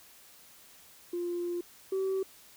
sine tone pair in turn, 349.2 / 382.9 Hz, F4 / G4, 0 / -41 cents, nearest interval major second, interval 159 cents, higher second, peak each -30 / -26 dBFS, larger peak second, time 1.13-1.61 / 1.92-2.23 s, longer first, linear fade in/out 5 ms, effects tanh soft clip ceiling -26 dBFS + white hiss -56 dBFS RMS until 2.56 s

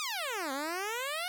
10% pulse exponential two-way sweep, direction down then up, 1275 to 260.1 to 742 Hz, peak -25 dBFS, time 0-1.28 s, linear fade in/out 0 ms, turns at 0.52 s, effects none

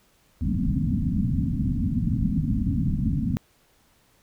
white low-pass noise, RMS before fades -24 dBFS, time 0.41-3.37 s, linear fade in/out 0 ms, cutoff 270 Hz, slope 96 dB/octave, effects pink hiss -62 dBFS RMS until 4.22 s

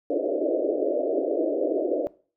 white band-pass noise, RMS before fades -25 dBFS, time 0.1-2.07 s, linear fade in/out 0 ms, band 280 to 640 Hz, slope 96 dB/octave, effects noise-tail reverb RT60 0.4 s tail -20 dB re dry

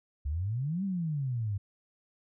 sine exponential two-way sweep, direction up then down, 67 to 201 to 96.5 Hz, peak -29 dBFS, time 0.25-1.58 s, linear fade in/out 10 ms, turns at 0.84 s, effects none

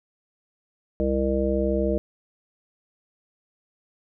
harmonic tone, 66.7 Hz, C2, 34 cents sharp, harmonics 1 / 3 / 5 / 7 / 9, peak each -27 / -27 / -27 / -27 / -27 dBFS, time 1-1.98 s, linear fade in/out 0 ms, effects none

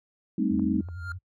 sine chord, A half-diminished seventh, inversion third, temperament equal, 196 / 220 / 261.6 / 311.1 Hz, G3 / A3 / C4 / Eb4, 0 / 0 / 0 / 0 cents, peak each -28 dBFS, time 0.38-0.81 s, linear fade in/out 5 ms
sine tone with vibrato, 87.31 Hz, F2, in tune, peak -35 dBFS, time 0.5-1.19 s, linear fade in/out 20 ms, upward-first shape sine, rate 11 Hz, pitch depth 120 cents each way
clicks, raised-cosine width 1 ms, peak -32 dBFS, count 2, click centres 0.595 / 0.887 s
triangle tone with exponential growth, 1400 Hz, F6, 4 cents sharp, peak -29 dBFS, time 0.79-1.12 s, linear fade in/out 2 ms, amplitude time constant 70 ms
effects noise-tail reverb RT60 0.1 s tail -21 dB re dry

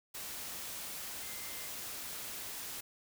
sine tone in noise, 2081 Hz, C7, 10 cents flat, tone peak -53 dBFS, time 1.22-1.68 s, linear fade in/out 10 ms, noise white, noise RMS -43 dBFS, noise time 0.14-2.81 s, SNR -13 dB, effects none

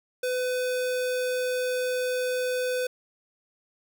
square tone, 503 Hz, B4, 32 cents sharp, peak -26 dBFS, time 0.23-2.87 s, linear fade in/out 5 ms, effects 10-bit

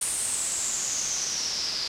white noise with low-pass filter sweep, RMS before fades -29 dBFS, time 0.01-1.88 s, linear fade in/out 5 ms, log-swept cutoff 9200 to 4800 Hz, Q 7.9, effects none

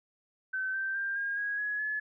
sine tone with pitch steps, 1532 / 1560.6 / 1589.7 / 1619.4 / 1649.6 / 1680.3 / 1711.7 Hz, G6 / G6 / G6 / G#6 / G#6 / G#6 / A6, -40 / -8 / +24 / -44 / -12 / +20 / -48 cents, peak -30 dBFS, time 0.53-2 s, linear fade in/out 10 ms, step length 210 ms, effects none

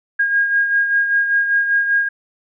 sine beating tone pair, 1627 / 1632.1 Hz, G#6 / G#6, -36 / -31 cents, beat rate 5.1 Hz, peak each -14 / -23 dBFS, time 0.19-2.09 s, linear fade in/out 10 ms, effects none

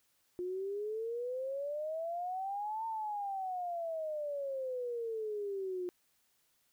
sine exponential two-way sweep, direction up then down, 353.9 to 905 to 353.9 Hz, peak -35 dBFS, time 0.39-5.89 s, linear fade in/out 0 ms, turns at 2.86 s, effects white hiss -74 dBFS RMS until 6.72 s

